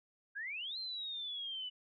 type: exponential two-way sweep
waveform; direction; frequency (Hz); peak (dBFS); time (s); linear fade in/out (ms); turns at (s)
sine; up then down; 1568 to 4186 to 2958; -39; 0.35-1.7; 20; 0.78
effects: none